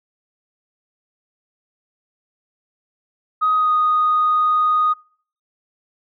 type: tone with pitch glide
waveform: sine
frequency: 1256 to 1240.1 Hz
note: D#6 to D#6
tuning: +16 to -6 cents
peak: -13 dBFS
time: 3.41-4.94 s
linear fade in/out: 20 ms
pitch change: -22 cents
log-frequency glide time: 3.56-3.71 s
effects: noise-tail reverb RT60 0.5 s tail -25 dB re dry + tanh soft clip ceiling -9 dBFS